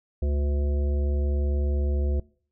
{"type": "harmonic tone with a mistuned harmonic", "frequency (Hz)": 72.4, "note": "D2", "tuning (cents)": -24, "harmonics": [1, 3, 5, 7, 9], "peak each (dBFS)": [-22, -37, -36, -39, -45], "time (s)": [0.22, 2.2], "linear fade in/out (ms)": 5, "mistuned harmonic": 1, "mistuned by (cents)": -51, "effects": ["noise-tail reverb RT60 0.5 s tail -23 dB re dry"]}